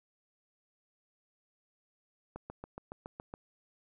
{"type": "click train", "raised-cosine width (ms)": 1, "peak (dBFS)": -28, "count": 8, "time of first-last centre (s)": [2.36, 3.339], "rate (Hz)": 7.15, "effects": []}